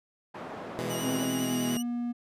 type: band-pass noise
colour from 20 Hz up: white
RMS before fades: -40 dBFS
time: 0.34-1.26 s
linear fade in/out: 10 ms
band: 140 to 850 Hz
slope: 12 dB/octave
type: chord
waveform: 15% pulse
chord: E major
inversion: second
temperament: equal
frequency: 123.47 / 164.81 / 207.7 Hz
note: B2 / E3 / G#3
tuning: 0 / 0 / 0 cents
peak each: -30 dBFS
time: 0.79-1.77 s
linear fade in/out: 0 ms
type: tone with vibrato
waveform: 15% pulse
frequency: 2909 Hz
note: F#7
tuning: 30 cents flat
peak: -29 dBFS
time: 0.89-1.83 s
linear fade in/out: 20 ms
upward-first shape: sine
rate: 9.9 Hz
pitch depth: 36 cents each way
type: tone with pitch glide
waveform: triangle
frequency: 261.6 to 239.9 Hz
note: C4 to A#3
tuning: 0 to +50 cents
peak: -27 dBFS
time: 1.02-2.13 s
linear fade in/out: 20 ms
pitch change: -150 cents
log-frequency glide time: 1.38-1.76 s
effects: resampled to 32000 Hz